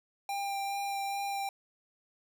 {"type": "tone with vibrato", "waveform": "square", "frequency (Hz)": 795, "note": "G5", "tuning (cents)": 24, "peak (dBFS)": -33, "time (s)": [0.29, 1.49], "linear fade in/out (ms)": 2, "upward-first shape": "sine", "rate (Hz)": 2.4, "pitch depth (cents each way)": 11, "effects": []}